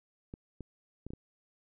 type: clicks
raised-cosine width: 3 ms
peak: -29 dBFS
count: 5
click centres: 0.339 / 0.607 / 1.066 / 1.105 / 1.135 s
effects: none